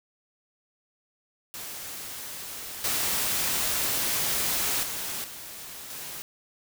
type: noise with level steps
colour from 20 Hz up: white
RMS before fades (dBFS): -38 / -27 / -33 / -41 / -38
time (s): 1.54-6.22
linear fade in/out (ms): 0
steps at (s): 2.84 / 4.83 / 5.24 / 5.9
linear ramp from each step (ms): 2
effects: none